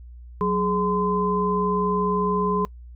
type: tone cluster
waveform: sine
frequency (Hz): 184.5 / 418.8 / 1027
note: F#3 / G#4 / C6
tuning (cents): -5 / +15 / -33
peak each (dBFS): -24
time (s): 0.41-2.65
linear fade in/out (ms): 0
effects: noise-tail reverb RT60 0.1 s tail -24 dB re dry + added 60 Hz sine -39 dBFS peak until 2.95 s